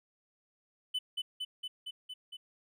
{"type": "tone with echo", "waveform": "triangle", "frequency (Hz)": 3002, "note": "F#7", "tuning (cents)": 24, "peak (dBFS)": -29, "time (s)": [0.94, 0.99], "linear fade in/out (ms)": 10, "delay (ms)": 230, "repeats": 6, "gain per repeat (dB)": -2, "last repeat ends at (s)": 2.37, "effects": []}